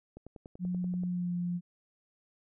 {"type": "click train", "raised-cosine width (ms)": 2, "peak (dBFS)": -33, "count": 10, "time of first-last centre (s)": [0.17, 1.035], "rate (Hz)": 10.4}
{"type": "tone with pitch glide", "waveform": "sine", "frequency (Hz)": [179.7, 175.7], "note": ["F3", "F3"], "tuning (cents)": [50, 11], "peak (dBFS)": -30, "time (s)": [0.59, 1.61], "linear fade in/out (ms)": 50, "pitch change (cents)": -39, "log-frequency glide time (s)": [1.02, 1.34]}
{"effects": []}